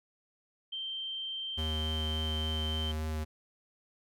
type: tone with pitch glide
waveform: sine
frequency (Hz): 3136 to 3116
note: G7 to G7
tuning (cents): 0 to -11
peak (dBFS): -35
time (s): 0.72-2.92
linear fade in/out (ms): 10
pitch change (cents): -11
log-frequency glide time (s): 1.56-2.66
type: tone with vibrato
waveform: square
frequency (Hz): 78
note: D#2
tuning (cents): +5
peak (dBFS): -33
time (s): 1.57-3.25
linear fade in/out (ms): 20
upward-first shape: sine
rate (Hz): 3.5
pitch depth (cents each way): 12
effects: none